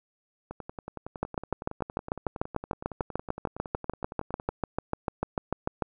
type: two click trains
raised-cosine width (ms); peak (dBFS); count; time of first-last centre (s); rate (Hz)
1; -13 / -23; 32 / 44; 1.23-5.823 / 0.51-4.491; 6.75 / 10.8
effects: none